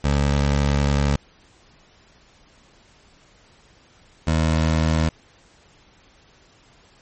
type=tone pair in turn; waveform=20% pulse; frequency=71 / 79.69 Hz; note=C#2 / D#2; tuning=+42 / +42 cents; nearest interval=major second; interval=200 cents; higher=second; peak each=-12 dBFS; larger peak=neither; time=0.04-1.16 / 4.27-5.09 s; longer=first; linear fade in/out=5 ms; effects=pink hiss -54 dBFS RMS until 7.01 s + MP3 32 kbps